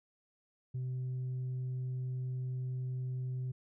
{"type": "tone with tanh clipping", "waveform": "sine", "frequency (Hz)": 127.8, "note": "C3", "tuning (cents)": -40, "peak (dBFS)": -35, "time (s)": [0.74, 3.52], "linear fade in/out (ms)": 10, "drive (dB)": 1, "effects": []}